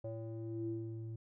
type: tone with low-pass filter sweep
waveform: square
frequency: 112.6 Hz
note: A2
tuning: 40 cents sharp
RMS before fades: -42 dBFS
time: 0.04-1.16 s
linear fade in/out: 5 ms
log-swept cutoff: 560 to 230 Hz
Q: 6.4
effects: none